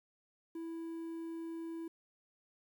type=tone with quantisation; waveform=triangle; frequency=330 Hz; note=E4; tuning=2 cents sharp; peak=-38 dBFS; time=0.55-1.88 s; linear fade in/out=5 ms; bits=11; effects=none